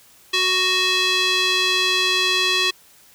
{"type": "tone with band-pass filter", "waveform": "square", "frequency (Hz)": 370.9, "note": "F#4", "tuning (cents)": 4, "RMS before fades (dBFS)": -19, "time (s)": [0.33, 2.71], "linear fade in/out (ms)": 10, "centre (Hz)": 3500, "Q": 2.1, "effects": ["white hiss -51 dBFS RMS until 3.14 s"]}